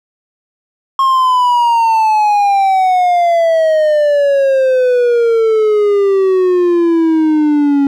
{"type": "exponential sweep", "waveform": "triangle", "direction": "down", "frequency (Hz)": [1080, 277.2], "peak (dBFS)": -6, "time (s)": [0.99, 7.87], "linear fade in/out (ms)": 2, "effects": []}